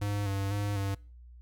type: tone with vibrato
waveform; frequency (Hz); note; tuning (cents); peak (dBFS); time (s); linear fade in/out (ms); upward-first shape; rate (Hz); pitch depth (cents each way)
square; 100.3; G2; +40; -30; 0.01-0.95; 10; square; 2; 33
effects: noise-tail reverb RT60 0.4 s tail -24 dB re dry + added 60 Hz sine -48 dBFS peak until 1.41 s